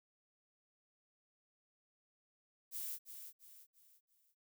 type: noise with echo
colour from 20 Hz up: violet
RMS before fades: -43 dBFS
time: 2.71-2.99 s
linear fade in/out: 50 ms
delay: 340 ms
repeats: 4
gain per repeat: -8 dB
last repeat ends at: 4.35 s
effects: none